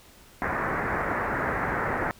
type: low-pass noise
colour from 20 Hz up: white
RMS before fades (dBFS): -28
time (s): 0.42-2.11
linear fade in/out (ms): 0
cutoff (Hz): 1900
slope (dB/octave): 48
effects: pink hiss -53 dBFS RMS until 2.19 s